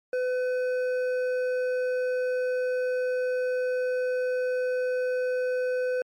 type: tone with hard clipping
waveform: triangle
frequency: 504 Hz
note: B4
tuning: 35 cents sharp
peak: -26 dBFS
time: 0.13-6.02 s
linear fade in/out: 2 ms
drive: 11 dB
effects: MP3 64 kbps